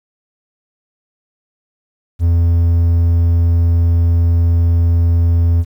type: tone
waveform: triangle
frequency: 84.7 Hz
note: E2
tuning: 48 cents sharp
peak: -7 dBFS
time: 2.19-5.65 s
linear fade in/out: 50 ms
effects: 8-bit